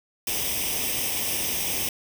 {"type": "noise with comb filter", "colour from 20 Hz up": "white", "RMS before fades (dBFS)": -27, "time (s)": [0.27, 1.89], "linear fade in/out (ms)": 2, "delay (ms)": 0.35, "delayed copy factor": 0.75, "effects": []}